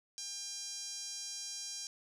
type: tone with band-pass filter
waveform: 5% pulse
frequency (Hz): 800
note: G5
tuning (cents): +35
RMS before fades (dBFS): -43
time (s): 0.18-1.87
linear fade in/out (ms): 0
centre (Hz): 5800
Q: 3.2
effects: none